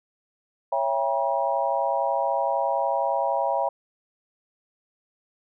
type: chord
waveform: sine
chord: C# diminished seventh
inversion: none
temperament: just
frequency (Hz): 554.4 / 665.2 / 798.3 / 957.9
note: C#5 / E5 / G5 / Bb5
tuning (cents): 0 / +16 / +31 / +47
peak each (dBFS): -27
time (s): 0.72-3.69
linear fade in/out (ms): 5
effects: none